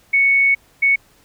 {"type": "tone bursts at uneven times", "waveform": "sine", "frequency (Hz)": 2217, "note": "C#7", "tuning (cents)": 0, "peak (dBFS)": -11, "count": 2, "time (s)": [[0.13, 0.55], [0.82, 0.96]], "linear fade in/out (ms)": 10, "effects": ["pink hiss -54 dBFS RMS until 1.24 s"]}